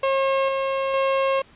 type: tone with tremolo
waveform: 30% pulse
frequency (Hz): 540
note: C#5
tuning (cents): -45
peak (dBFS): -16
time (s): 0.03-1.42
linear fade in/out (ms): 5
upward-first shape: square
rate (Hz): 1.1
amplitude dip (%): 30
effects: pink hiss -52 dBFS RMS until 1.55 s + resampled to 8000 Hz